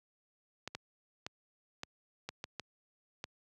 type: clicks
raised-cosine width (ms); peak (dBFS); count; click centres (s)
0.2; -22; 8; 0.676 / 0.75 / 1.265 / 1.834 / 2.29 / 2.441 / 2.597 / 3.241
effects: high-pass 80 Hz 12 dB/octave